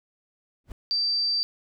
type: noise with exponential growth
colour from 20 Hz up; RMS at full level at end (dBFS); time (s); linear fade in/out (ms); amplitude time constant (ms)
brown; -35; 0.64-0.72; 2; 16
type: tone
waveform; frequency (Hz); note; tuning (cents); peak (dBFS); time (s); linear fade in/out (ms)
sine; 4667; D8; -12; -22; 0.91-1.43; 0
effects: none